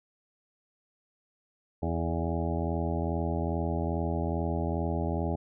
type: harmonic tone with a mistuned harmonic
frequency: 82.41 Hz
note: E2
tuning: in tune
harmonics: 1 / 2 / 3 / 4 / 5 / 7 / 8 / 9 / 10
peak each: -31 / -34 / -36 / -37 / -38 / -39 / -40 / -41 / -41 dBFS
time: 1.82-5.36 s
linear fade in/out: 10 ms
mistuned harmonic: 5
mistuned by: +38 cents
effects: none